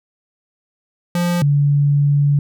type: tone pair in turn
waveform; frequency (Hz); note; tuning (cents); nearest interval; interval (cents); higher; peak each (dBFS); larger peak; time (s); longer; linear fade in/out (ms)
square / sine; 174.61 / 143.58; F3 / D3; 0 / -39; minor third; 339; first; -16 / -11; second; 1.15-1.42 / 1.42-2.39; second; 2
effects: none